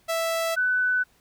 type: tone pair in turn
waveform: sawtooth / sine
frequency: 659.3 / 1498.6 Hz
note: E5 / F#6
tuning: 0 / +22 cents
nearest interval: octave + major second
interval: 1422 cents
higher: second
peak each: -20 dBFS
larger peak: neither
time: 0.08-0.56 / 0.56-1.04 s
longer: neither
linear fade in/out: 20 ms
effects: pink hiss -62 dBFS RMS until 1.2 s